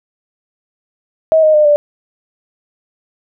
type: tone with pitch steps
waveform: sine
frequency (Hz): 638 / 620.9 / 604.3 / 588.1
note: D#5 / D#5 / D5 / D5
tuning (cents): +43 / -4 / +49 / +2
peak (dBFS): -6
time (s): 1.32-1.76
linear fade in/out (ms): 0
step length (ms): 110
effects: none